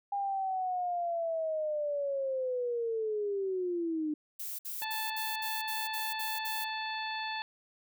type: linear sweep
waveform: sine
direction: down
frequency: 808 to 298.5 Hz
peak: -30 dBFS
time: 0.12-4.14 s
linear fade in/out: 5 ms
type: noise bursts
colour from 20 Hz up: violet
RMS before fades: -39 dBFS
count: 9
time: 4.39-6.646 s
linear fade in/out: 10 ms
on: 200 ms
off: 57 ms
type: harmonic tone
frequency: 876 Hz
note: A5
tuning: 8 cents flat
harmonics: 1 / 2 / 3 / 4 / 5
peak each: -37 / -40 / -42 / -43 / -44 dBFS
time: 4.82-7.42 s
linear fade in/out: 0 ms
effects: none